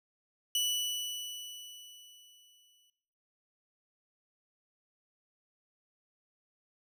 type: tone with exponential decay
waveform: sawtooth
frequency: 2960 Hz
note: F#7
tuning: in tune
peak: -24 dBFS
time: 0.55-2.9 s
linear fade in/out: 2 ms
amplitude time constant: 510 ms
effects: noise-tail reverb RT60 0.7 s tail -17 dB re dry